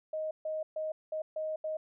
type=tone bursts at uneven times; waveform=sine; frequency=625 Hz; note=D#5; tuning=8 cents sharp; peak=-32 dBFS; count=6; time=0.13-0.31 / 0.45-0.63 / 0.76-0.92 / 1.12-1.22 / 1.36-1.56 / 1.64-1.77 s; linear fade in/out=5 ms; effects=none

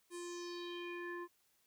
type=tone with low-pass filter sweep; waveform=square; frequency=349.2 Hz; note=F4; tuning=in tune; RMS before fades=-45 dBFS; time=0.1-1.28 s; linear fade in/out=50 ms; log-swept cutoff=9800 to 1300 Hz; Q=4.2; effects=white hiss -75 dBFS RMS until 1.66 s

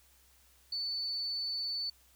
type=tone; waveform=sine; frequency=4491 Hz; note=C#8; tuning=22 cents sharp; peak=-33 dBFS; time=0.72-1.9 s; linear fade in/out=5 ms; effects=added 64 Hz sine -67 dBFS peak until 2.15 s + white hiss -65 dBFS RMS until 2.15 s

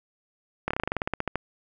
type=slowing click train; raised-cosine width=0.5 ms; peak=-11 dBFS; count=15; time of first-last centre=0.68-1.356 s; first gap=26 ms; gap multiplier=1.09; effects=none

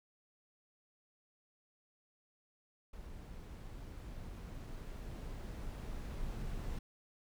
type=noise with level ramp; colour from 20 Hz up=brown; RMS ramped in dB=-49 to -41 dBFS; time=2.93-6.79 s; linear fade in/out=5 ms; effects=none

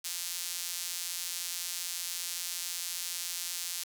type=tone with high-pass filter; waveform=sawtooth; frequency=174.61 Hz; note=F3; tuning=in tune; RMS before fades=-37 dBFS; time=0.04-3.84 s; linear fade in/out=10 ms; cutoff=5200 Hz; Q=0.81; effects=9-bit

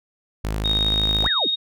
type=tone; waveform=sawtooth; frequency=52.9 Hz; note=G#1; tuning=33 cents sharp; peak=-19 dBFS; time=0.44-1.28 s; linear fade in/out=5 ms
type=tone with tremolo; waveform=sine; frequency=3729 Hz; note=A#7; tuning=in tune; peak=-17 dBFS; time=0.64-1.56 s; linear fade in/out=20 ms; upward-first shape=sine; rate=18 Hz; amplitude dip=40%
type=linear two-way sweep; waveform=sine; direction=up then down; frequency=77.78 to 1969 to 134 Hz; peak=-24 dBFS; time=1.22-1.48 s; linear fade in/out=20 ms; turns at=1.28 s
effects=none

